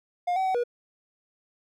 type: tone with pitch steps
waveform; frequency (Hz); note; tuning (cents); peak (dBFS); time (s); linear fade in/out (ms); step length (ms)
triangle; 710 / 760 / 754 / 481.7; F5 / F#5 / F#5 / B4; +28 / +46 / +32 / -43; -21; 0.27-0.638; 10; 92
effects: none